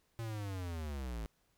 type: linear sweep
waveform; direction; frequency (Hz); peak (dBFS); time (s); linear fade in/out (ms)
square; down; 116.54 to 51.8; -39; 0.19-1.26; 0
effects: pink hiss -75 dBFS RMS until 1.57 s